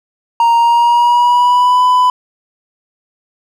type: tone with pitch glide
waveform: triangle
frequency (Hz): 932.3 to 999.2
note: A#5 to B5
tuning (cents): 0 to +20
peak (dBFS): -5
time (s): 0.4-2.1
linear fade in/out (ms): 2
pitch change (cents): +120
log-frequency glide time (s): 0.56-1.83
effects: none